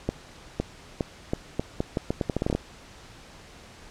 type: accelerating click train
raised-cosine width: 2 ms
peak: -11 dBFS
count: 16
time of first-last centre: 0.09-2.55 s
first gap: 510 ms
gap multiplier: 0.8
effects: pink hiss -48 dBFS RMS until 3.9 s + low-pass 7000 Hz 12 dB/octave